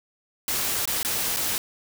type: noise with dropouts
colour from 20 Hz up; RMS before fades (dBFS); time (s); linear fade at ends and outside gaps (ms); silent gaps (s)
white; -26; 0.48-1.58; 1; 0.855-0.875 / 1.03-1.048 / 1.363-1.369
effects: none